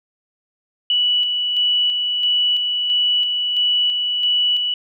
sine tone with tremolo, 2951 Hz, F#7, 5 cents flat, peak -14 dBFS, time 0.9-4.74 s, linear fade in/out 2 ms, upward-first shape square, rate 1.5 Hz, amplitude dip 35%, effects none

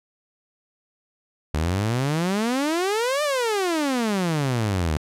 sawtooth exponential two-way sweep, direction up then down, 72.8 to 610 to 72.8 Hz, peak -17 dBFS, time 1.54-4.97 s, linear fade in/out 0 ms, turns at 3.23 s, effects low-pass 11000 Hz 12 dB/octave

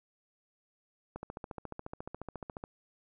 click train, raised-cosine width 1 ms, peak -26 dBFS, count 22, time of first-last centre 1.16-2.639 s, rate 14.2 Hz, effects none

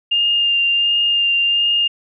sine tone with vibrato, 2809 Hz, F7, 9 cents sharp, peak -13 dBFS, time 0.11-1.88 s, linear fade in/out 10 ms, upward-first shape sine, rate 1.4 Hz, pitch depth 14 cents each way, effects none

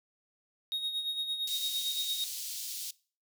triangle tone with tremolo, 3749 Hz, A#7, 9 cents sharp, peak -28 dBFS, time 0.72-2.24 s, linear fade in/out 0 ms, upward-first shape sine, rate 8.8 Hz, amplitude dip 60%
pink high-pass noise, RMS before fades -39 dBFS, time 1.47-2.91 s, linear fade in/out 5 ms, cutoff 3700 Hz, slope 24 dB/octave
effects noise-tail reverb RT60 0.4 s tail -22 dB re dry

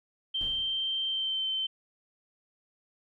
sine tone with pitch glide, 3136 to 3091 Hz, G7 to G7, 0 to -25 cents, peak -28 dBFS, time 0.34-1.67 s, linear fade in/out 10 ms, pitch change -25 cents, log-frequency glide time 1.07-1.47 s
brown noise with exponential decay, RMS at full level -39 dBFS, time 0.41-1.01 s, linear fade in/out 0 ms, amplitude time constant 130 ms
effects none

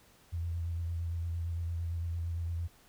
sine tone with vibrato, 84.4 Hz, E2, 41 cents sharp, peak -32 dBFS, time 0.32-2.68 s, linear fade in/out 20 ms, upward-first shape sine, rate 8.8 Hz, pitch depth 29 cents each way, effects pink hiss -62 dBFS RMS until 2.88 s

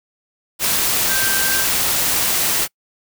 sine tone in noise, 1568 Hz, G6, in tune, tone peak -22 dBFS, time 1.07-1.66 s, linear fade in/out 50 ms, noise white, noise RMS -18 dBFS, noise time 0.59-2.68 s, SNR -7 dB, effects noise-tail reverb RT60 0.1 s tail -26 dB re dry

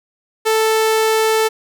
sawtooth tone, 440.5 Hz, A4, 2 cents sharp, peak -9 dBFS, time 0.45-1.49 s, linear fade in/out 20 ms, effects none

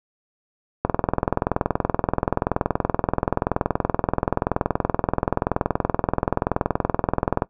click train, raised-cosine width 1 ms, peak -4 dBFS, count 139, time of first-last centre 0.85-7.421 s, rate 21 Hz, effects noise-tail reverb RT60 0.1 s tail -17 dB re dry

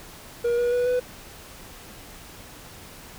triangle tone with pitch steps, 475.5 / 482.7 / 490 / 497.4 Hz, A#4 / B4 / B4 / B4, +34 / -40 / -14 / +12 cents, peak -18 dBFS, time 0.44-1 s, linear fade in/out 10 ms, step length 140 ms, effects pink hiss -44 dBFS RMS until 3.18 s

